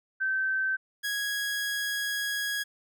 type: tone pair in turn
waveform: sine / sawtooth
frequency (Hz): 1546 / 1657.7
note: G6 / G#6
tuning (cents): -24 / -4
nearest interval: minor second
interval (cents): 120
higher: second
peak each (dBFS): -25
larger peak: neither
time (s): 0.2-0.77 / 1.03-2.64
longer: second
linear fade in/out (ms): 20
effects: none